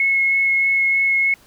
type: tone with vibrato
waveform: sine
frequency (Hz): 2179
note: C#7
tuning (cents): -30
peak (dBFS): -14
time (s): 0-1.34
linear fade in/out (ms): 2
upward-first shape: sine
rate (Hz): 3.2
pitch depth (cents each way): 8
effects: pink hiss -51 dBFS RMS until 1.46 s